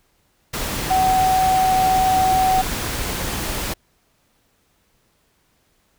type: tone in noise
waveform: sine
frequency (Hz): 752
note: F#5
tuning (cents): +28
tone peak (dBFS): -14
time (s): 0.9-2.62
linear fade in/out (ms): 10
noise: pink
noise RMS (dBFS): -25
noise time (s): 0.53-3.74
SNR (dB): +8
effects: pink hiss -63 dBFS RMS until 5.98 s